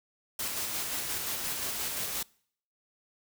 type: noise with tremolo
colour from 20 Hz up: white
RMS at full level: -33 dBFS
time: 0.39-2.23 s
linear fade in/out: 5 ms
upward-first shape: square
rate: 5.7 Hz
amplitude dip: 25%
effects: noise-tail reverb RT60 0.6 s tail -25 dB re dry